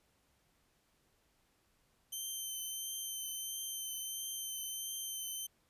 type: tone with vibrato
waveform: 5% pulse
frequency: 3100 Hz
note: G7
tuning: 20 cents flat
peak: -31 dBFS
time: 2.12-5.47 s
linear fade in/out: 10 ms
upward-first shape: triangle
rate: 1.5 Hz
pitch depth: 21 cents each way
effects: pink hiss -74 dBFS RMS until 5.69 s + resampled to 32000 Hz